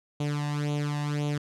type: tone with flanger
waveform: sawtooth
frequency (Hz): 146.83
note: D3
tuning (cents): 0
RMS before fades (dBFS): -29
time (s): 0.2-1.38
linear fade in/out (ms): 5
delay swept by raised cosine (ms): 0.29 to 1.11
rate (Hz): 1.9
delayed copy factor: +0.75
effects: low-pass 8000 Hz 12 dB/octave